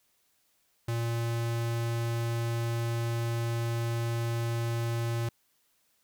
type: tone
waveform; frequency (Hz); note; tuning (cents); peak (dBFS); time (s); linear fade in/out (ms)
square; 116.54; A#2; 0; -29; 0.88-5.29; 5
effects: white hiss -71 dBFS RMS until 6.03 s